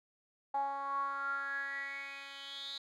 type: tone with band-pass filter sweep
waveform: 10% pulse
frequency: 277.2 Hz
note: C#4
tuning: in tune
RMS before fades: -39 dBFS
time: 0.54-2.78 s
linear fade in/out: 5 ms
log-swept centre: 810 to 3900 Hz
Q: 9.3
effects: none